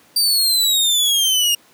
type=exponential sweep; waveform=sawtooth; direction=down; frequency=4699 to 2822 Hz; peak=-11 dBFS; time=0.16-1.55 s; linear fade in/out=5 ms; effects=pink hiss -51 dBFS RMS until 1.73 s + high-pass 200 Hz 12 dB/octave